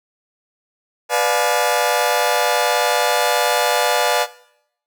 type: chord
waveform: sawtooth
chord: B diminished seventh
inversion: none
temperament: just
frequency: 493.9 / 592.7 / 711.2 / 853.4 Hz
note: B4 / D5 / F5 / Ab5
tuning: 0 / +16 / +31 / +47 cents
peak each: -17 dBFS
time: 1.09-4.27 s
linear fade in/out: 50 ms
effects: noise-tail reverb RT60 0.7 s tail -18 dB re dry